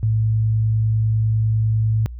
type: tone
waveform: sine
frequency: 110 Hz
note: A2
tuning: in tune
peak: -15 dBFS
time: 0.03-2.06 s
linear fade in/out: 0 ms
effects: added 60 Hz sine -30 dBFS peak until 2.19 s